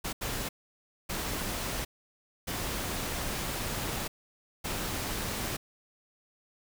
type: noise bursts at uneven times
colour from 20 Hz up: pink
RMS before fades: -34 dBFS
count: 5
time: 0.04-0.13 / 0.21-0.49 / 1.09-1.85 / 2.47-4.08 / 4.64-5.57 s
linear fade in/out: 10 ms
effects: none